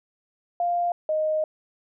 sine tone pair in turn, 698.5 / 621 Hz, F5 / D#5, 0 / -3 cents, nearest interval major second, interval 203 cents, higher first, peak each -21 dBFS, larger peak neither, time 0.6-0.92 / 1.09-1.44 s, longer second, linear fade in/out 2 ms, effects none

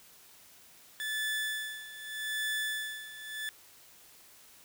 30% pulse tone with tremolo, 1740 Hz, A6, 20 cents flat, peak -28 dBFS, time 1-3.49 s, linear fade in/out 0 ms, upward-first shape sine, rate 0.82 Hz, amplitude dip 80%, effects white hiss -57 dBFS RMS until 4.64 s

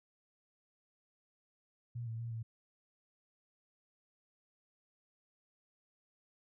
sine tone with pitch steps, 119 / 113.1 / 116.6 / 113.3 Hz, A#2 / A2 / A#2 / A#2, +36 / +48 / +1 / -49 cents, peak -38 dBFS, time 1.95-2.43 s, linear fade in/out 10 ms, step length 120 ms, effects none

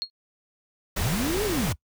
sine tone with exponential decay, 4293 Hz, C8, 44 cents sharp, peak -22 dBFS, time 0.02-0.1 s, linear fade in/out 0 ms, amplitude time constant 16 ms
sine linear two-way sweep, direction up then down, 30.87 to 440 to 53 Hz, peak -25 dBFS, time 0.96-1.76 s, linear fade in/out 50 ms, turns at 1.44 s
pink noise, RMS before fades -29 dBFS, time 0.96-1.73 s, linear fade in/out 10 ms
effects noise-tail reverb RT60 0.1 s tail -24 dB re dry

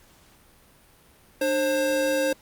square tone pair together, 299.1 / 533 Hz, D4 / C5, +32 / +32 cents, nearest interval minor seventh, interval 1000 cents, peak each -29 / -23 dBFS, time 1.41-2.33 s, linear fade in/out 5 ms, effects pink hiss -56 dBFS RMS until 2.41 s + Opus 48 kbps

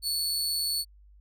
sawtooth tone with amplitude modulation, 4435 Hz, C#8, in tune, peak -22 dBFS, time 0.02-0.85 s, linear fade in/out 50 ms, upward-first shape sine, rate 157 Hz, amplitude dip 45%, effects added 50 Hz sine -52 dBFS peak until 1.2 s

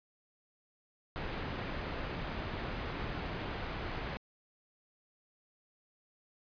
pink low-pass noise, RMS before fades -39 dBFS, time 1.16-4.17 s, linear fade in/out 0 ms, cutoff 2800 Hz, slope 12 dB/octave, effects resampled to 11025 Hz

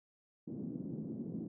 white band-pass noise, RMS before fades -42 dBFS, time 0.47-1.48 s, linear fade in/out 10 ms, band 150 to 280 Hz, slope 24 dB/octave, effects none

